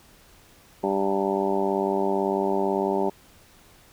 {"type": "harmonic tone with a mistuned harmonic", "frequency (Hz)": 98, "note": "G2", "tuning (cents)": 0, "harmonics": [2, 3, 4, 5, 6, 7, 8, 9, 10], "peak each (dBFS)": [-30, -31, -25, -38, -30, -33, -33, -30, -39], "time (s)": [0.83, 3.1], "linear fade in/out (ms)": 10, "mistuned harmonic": 10, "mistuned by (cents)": -57, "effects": ["pink hiss -54 dBFS RMS until 3.92 s"]}